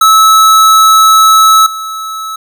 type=tone with level steps; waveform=square; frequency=1300 Hz; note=E6; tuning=24 cents flat; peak=-3 / -18 dBFS; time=0.01-2.36 s; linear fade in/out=5 ms; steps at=1.66 s; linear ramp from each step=5 ms; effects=none